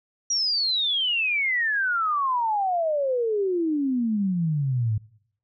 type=exponential sweep; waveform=sine; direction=down; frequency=5780 to 104.1 Hz; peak=-21 dBFS; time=0.3-4.98 s; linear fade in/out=5 ms; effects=noise-tail reverb RT60 0.7 s tail -23 dB re dry